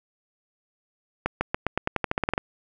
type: accelerating click train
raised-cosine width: 0.5 ms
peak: -8 dBFS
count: 14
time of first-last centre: 1.26-2.379 s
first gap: 150 ms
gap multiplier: 0.9
effects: none